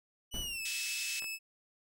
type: tone with pitch glide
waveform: sawtooth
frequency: 2960 to 2607 Hz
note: F#7 to E7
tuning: 0 to -20 cents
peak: -34 dBFS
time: 0.31-1.39 s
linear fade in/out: 50 ms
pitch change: -220 cents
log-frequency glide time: 0.41-0.62 s
type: noise with exponential decay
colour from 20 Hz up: brown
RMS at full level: -37 dBFS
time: 0.34-0.74 s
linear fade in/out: 0 ms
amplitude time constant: 86 ms
type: band-pass noise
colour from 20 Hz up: white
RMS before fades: -40 dBFS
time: 0.65-1.2 s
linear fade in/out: 5 ms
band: 2100 to 8400 Hz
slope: 24 dB/octave
type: clicks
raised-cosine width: 0.3 ms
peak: -31 dBFS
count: 2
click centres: 1.223 / 1.243 s
effects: none